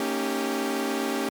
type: chord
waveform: sawtooth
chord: Eb dominant seventh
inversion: second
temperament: equal with one note detuned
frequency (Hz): 228.2 / 277.2 / 311.1 / 392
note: Bb3 / Db4 / Eb4 / G4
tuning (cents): -37 / 0 / 0 / 0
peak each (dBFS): -28 / -25 / -31 / -26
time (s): 0-1.29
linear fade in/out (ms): 2
effects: MP3 96 kbps